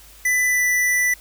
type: tone with pitch glide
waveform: square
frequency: 1994 to 1980.2 Hz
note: B6 to B6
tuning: +16 to +4 cents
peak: -17 dBFS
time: 0.25-1.14 s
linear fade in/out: 5 ms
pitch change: -12 cents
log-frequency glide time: 0.46-0.63 s
effects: added 50 Hz sine -48 dBFS peak until 1.2 s + white hiss -47 dBFS RMS until 1.2 s